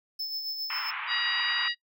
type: tone with tremolo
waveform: square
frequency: 5250 Hz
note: E8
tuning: 8 cents flat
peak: -30 dBFS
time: 0.19-0.91 s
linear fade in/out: 10 ms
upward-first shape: sine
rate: 7.4 Hz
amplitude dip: 45%
type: band-pass noise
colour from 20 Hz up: pink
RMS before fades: -35 dBFS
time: 0.7-1.68 s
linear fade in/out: 0 ms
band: 950 to 2900 Hz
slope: 48 dB/octave
type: harmonic tone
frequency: 955 Hz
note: A#5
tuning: 42 cents sharp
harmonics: 2 / 3 / 4 / 5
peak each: -30 / -32 / -33 / -34 dBFS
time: 1.07-1.75 s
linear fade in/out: 50 ms
effects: noise-tail reverb RT60 0.1 s tail -21 dB re dry